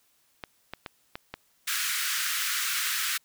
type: clicks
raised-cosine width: 0.3 ms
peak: -19 dBFS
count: 5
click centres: 0.438 / 0.736 / 0.862 / 1.155 / 1.34 s
type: high-pass noise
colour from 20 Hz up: pink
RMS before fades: -29 dBFS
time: 1.67-3.18 s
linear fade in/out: 10 ms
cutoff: 1300 Hz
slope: 48 dB/octave
effects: white hiss -67 dBFS RMS until 3.24 s